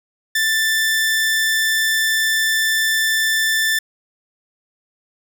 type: tone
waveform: sawtooth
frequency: 1769 Hz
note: A6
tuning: 9 cents sharp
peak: -12 dBFS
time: 0.35-3.79 s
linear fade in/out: 5 ms
effects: none